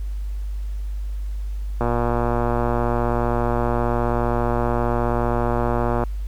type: click train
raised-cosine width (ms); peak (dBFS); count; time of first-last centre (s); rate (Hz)
1; -8; 504; 1.81-6.037; 119
effects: added 50 Hz sine -24 dBFS peak until 6.27 s + pink hiss -53 dBFS RMS until 6.27 s